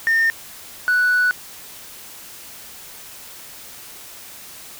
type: tone pair in turn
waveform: sine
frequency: 1818 / 1480 Hz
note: A#6 / F#6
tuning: -44 / 0 cents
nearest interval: major third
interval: 356 cents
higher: first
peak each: -12 dBFS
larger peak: neither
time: 0.07-0.3 / 0.88-1.31 s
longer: second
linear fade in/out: 0 ms
effects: tanh soft clip ceiling -12 dBFS + white hiss -39 dBFS RMS until 4.79 s